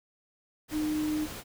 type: tone in noise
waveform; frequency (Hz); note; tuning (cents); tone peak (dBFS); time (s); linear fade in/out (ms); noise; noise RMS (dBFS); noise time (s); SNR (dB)
sine; 305.7; D#4; -30; -27; 0.71-1.28; 50; pink; -41; 0.68-1.44; +11
effects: none